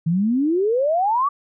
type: exponential sweep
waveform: sine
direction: up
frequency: 156.6 to 1174.7 Hz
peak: -16 dBFS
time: 0.06-1.29 s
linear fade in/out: 10 ms
effects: none